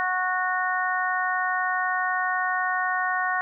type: harmonic tone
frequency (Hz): 368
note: F#4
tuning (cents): -9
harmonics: 2 / 3 / 4 / 5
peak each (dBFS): -28 / -28 / -28 / -28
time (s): 0-3.41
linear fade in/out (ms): 0
effects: none